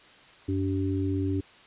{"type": "harmonic tone", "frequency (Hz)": 95.8, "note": "G2", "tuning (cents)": -39, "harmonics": [1, 3, 4], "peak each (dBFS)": [-28, -28, -34], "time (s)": [0.48, 1.41], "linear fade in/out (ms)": 10, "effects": ["white hiss -53 dBFS RMS until 1.66 s", "resampled to 8000 Hz"]}